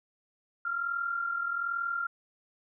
sine tone pair together, 1350.8 / 1392 Hz, E6 / F6, +42 / -6 cents, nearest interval minor second, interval 52 cents, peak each -37 / -30 dBFS, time 0.65-2.07 s, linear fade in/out 5 ms, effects none

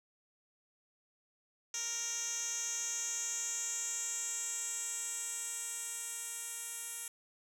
10% pulse tone with band-pass filter sweep, 466.2 Hz, A#4, in tune, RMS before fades -39 dBFS, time 1.74-7.08 s, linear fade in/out 2 ms, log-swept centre 5900 to 9600 Hz, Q 4.7, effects none

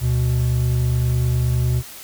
triangle tone pair together, 73.68 / 123.47 Hz, D2 / B2, +6 / 0 cents, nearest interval major sixth, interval 894 cents, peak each -20 / -15 dBFS, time 0-1.83 s, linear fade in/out 50 ms, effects white hiss -38 dBFS RMS until 2.03 s

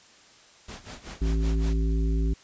pink noise with tremolo, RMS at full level -39 dBFS, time 0.68-1.74 s, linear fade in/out 5 ms, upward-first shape sine, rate 5.3 Hz, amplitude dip 85%
harmonic tone, 54.8 Hz, A1, 6 cents flat, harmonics 1 / 3 / 5 / 7, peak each -22 / -32 / -34 / -38 dBFS, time 1.21-2.34 s, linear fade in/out 10 ms
effects white hiss -54 dBFS RMS until 2.43 s + resampled to 16000 Hz

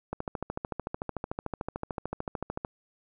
click train, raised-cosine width 1 ms, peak -18 dBFS, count 35, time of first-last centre 0.13-2.649 s, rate 13.5 Hz, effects none

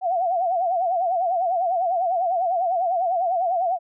sine tone with vibrato, 713 Hz, F5, 36 cents sharp, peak -19 dBFS, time 0.01-3.79 s, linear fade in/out 50 ms, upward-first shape sine, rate 10 Hz, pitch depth 120 cents each way, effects none

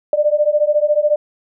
sine beating tone pair, 590 / 604 Hz, D5 / D5, +8 / +48 cents, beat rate 14 Hz, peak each -15 dBFS, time 0.13-1.16 s, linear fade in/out 2 ms, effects none

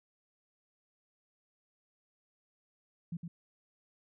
sine tone with echo, 169.7 Hz, F3, 49 cents flat, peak -35 dBFS, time 3.12-3.17 s, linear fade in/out 5 ms, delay 110 ms, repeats 1, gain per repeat -4 dB, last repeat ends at 3.28 s, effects none

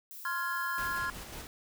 violet noise, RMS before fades -46 dBFS, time 0.11-0.98 s, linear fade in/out 0 ms
triangle chord, F minor, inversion second, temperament just, 1047.7 / 1396.9 / 1676.3 Hz, C6 / F6 / Ab6, +2 / 0 / +16 cents, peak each -34 dBFS, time 0.25-1.1 s, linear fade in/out 2 ms
pink noise with tremolo, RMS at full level -43 dBFS, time 0.78-1.47 s, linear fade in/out 0 ms, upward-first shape square, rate 5.5 Hz, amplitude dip 30%
effects none

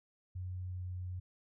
sine tone with pitch glide, 91.4 to 90.82 Hz, F#2 to F#2, -21 to -32 cents, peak -38 dBFS, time 0.35-1.2 s, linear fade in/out 10 ms, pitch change -11 cents, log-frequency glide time 0.64-0.83 s, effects none

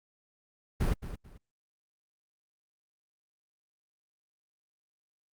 brown noise with echo, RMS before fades -27 dBFS, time 0.8-0.94 s, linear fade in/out 10 ms, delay 220 ms, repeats 2, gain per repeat -12 dB, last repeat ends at 1.38 s, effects Opus 48 kbps

